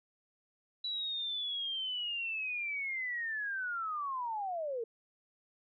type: linear sweep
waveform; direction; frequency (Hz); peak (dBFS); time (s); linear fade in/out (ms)
sine; down; 3951 to 440; -34; 0.84-4.84; 5
effects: none